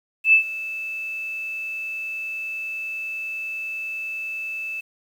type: tone with ADSR envelope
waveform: sine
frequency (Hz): 2630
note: E7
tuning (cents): -5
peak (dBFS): -9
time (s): 0.24-4.81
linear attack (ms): 89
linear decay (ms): 100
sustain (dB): -18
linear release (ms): 12
effects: 8-bit